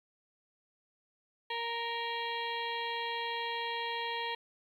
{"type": "harmonic tone with a mistuned harmonic", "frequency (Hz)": 466.2, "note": "A#4", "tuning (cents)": 0, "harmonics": [1, 2, 4, 5, 6, 7, 8, 9], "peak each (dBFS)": [-42, -37, -41, -44, -45, -42, -49, -50], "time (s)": [1.5, 4.35], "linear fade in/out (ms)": 5, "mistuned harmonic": 8, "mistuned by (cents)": 76, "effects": ["11-bit"]}